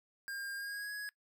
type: tone with pitch glide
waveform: square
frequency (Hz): 1607 to 1670.4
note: G6 to G#6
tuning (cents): +43 to +10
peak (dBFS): -40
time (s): 0.28-1.09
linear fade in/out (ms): 0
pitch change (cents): +67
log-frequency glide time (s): 0.56-0.92
effects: noise-tail reverb RT60 0.1 s tail -21 dB re dry